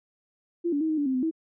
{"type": "tone with pitch steps", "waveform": "sine", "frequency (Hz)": [343, 287.2, 318, 311.7, 289, 262.3, 255.1, 322.6], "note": ["F4", "D4", "D#4", "D#4", "D4", "C4", "C4", "E4"], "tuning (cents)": [-31, -39, 38, 3, -28, 4, -44, -37], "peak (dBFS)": -23, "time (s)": [0.64, 1.312], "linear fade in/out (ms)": 20, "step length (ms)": 84, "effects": []}